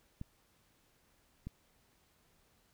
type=clicks; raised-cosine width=5 ms; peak=-29 dBFS; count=2; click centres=0.214 / 1.47 s; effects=pink hiss -71 dBFS RMS until 2.73 s